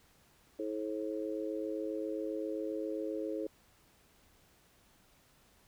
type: harmonic tone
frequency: 107.5 Hz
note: A2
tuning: 40 cents flat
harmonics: 3 / 4 / 5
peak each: -38 / -39 / -40 dBFS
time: 0.59-3.47 s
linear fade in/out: 5 ms
effects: pink hiss -66 dBFS RMS until 5.67 s